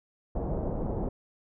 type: low-pass noise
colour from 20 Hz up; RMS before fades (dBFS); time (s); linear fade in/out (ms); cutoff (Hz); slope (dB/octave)
pink; -31; 0.35-1.09; 5; 740; 24
effects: none